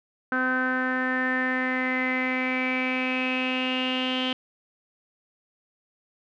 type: tone with low-pass filter sweep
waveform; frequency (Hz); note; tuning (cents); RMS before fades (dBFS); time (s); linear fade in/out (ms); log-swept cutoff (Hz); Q
sawtooth; 256.5; C4; -34; -26; 0.32-4.33; 2; 1500 to 3100; 9.4
effects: none